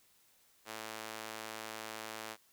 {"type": "tone with high-pass filter", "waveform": "sawtooth", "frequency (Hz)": 110, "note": "A2", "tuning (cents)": 0, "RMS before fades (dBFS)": -45, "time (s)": [0.65, 2.37], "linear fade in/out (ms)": 50, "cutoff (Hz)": 590, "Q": 0.52, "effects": ["white hiss -68 dBFS RMS until 2.52 s"]}